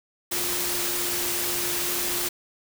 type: tone in noise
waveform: sine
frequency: 351.7 Hz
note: F4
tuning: 12 cents sharp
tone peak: -35 dBFS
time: 0.31-2.29 s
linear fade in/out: 10 ms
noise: white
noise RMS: -27 dBFS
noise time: 0.31-2.29 s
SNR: -11 dB
effects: none